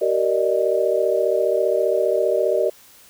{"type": "chord", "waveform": "sine", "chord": "Eb major seventh", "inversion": "first", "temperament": "equal with one note detuned", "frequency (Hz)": [382.8, 466.2, 587.3, 622.3], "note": ["G4", "Bb4", "D5", "Eb5"], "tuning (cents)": [-41, 0, 0, 0], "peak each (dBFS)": -22, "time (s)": [0.01, 2.7], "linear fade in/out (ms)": 10, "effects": ["white hiss -49 dBFS RMS until 3.09 s"]}